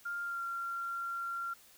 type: tone with pitch glide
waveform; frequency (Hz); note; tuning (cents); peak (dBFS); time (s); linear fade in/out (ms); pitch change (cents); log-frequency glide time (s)
sine; 1400 to 1377.5; F6 to F6; +4 to -24; -35; 0.05-1.54; 10; -28; 0.23-0.41
effects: white hiss -60 dBFS RMS until 1.77 s